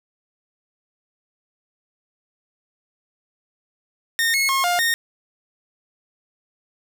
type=tone with pitch steps; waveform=sawtooth; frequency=1835 / 2176 / 1080 / 706 / 1844 Hz; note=A#6 / C#7 / C#6 / F5 / A#6; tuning=-28 / -33 / -45 / +19 / -19 cents; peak=-14 dBFS; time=4.19-4.94 s; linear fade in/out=0 ms; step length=150 ms; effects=none